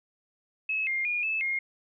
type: tone with pitch steps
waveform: sine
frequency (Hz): 2583 / 2117 / 2433 / 2615 / 2136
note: E7 / C7 / D#7 / E7 / C7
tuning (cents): -36 / +20 / -39 / -15 / +35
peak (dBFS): -26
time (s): 0.69-1.59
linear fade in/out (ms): 5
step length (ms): 180
effects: none